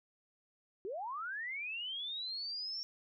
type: linear sweep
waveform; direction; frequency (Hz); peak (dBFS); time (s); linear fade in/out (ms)
sine; up; 355 to 5520; -38; 0.85-2.83; 0
effects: none